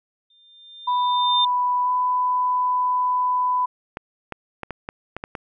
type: tone with exponential growth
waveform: sine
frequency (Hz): 3600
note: A7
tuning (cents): +39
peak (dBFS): -16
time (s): 0.3-1.45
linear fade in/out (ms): 5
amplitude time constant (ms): 250
type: tone with pitch glide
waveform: sine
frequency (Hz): 989 to 998.2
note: B5 to B5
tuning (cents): +2 to +18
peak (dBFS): -18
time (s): 0.87-3.66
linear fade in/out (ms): 10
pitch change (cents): +16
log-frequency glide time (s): 1.83-1.89
type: clicks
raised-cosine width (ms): 0.5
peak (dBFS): -15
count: 8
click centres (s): 3.971 / 4.323 / 4.633 / 4.707 / 4.889 / 5.166 / 5.239 / 5.352
effects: none